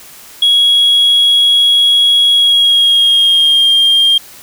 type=tone with pitch glide; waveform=sine; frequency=3322 to 3207 Hz; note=G#7 to G7; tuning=0 to +39 cents; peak=-4 dBFS; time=0.42-4.18 s; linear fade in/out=5 ms; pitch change=-61 cents; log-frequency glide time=2.32-3.71 s; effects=tanh soft clip ceiling -4 dBFS + white hiss -36 dBFS RMS until 4.42 s